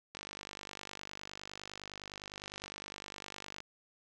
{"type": "click train", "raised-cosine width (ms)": 0.2, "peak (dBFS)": -26, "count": 173, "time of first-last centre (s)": [0.15, 3.604], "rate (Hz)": 49.8, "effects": []}